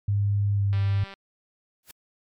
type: tone with pitch glide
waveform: sine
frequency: 101.4 to 100 Hz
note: G#2 to G2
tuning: -41 to +35 cents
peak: -20 dBFS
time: 0.08-1.04 s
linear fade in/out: 5 ms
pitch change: -24 cents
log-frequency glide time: 0.54-0.62 s
type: click train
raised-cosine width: 0.3 ms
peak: -26 dBFS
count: 81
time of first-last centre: 0.73-1.138 s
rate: 196 Hz
type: noise with exponential growth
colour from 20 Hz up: white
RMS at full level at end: -39 dBFS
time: 1.83-1.91 s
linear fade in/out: 2 ms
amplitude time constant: 17 ms
effects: MP3 96 kbps